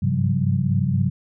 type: tone cluster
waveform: sine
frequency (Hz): 98.9 / 103 / 134.2 / 174.4 / 191.6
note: G2 / G#2 / C3 / F3 / G3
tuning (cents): +16 / -14 / +44 / -2 / -39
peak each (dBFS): -24 / -28 / -21 / -25 / -25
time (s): 0.02-1.1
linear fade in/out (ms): 10
effects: none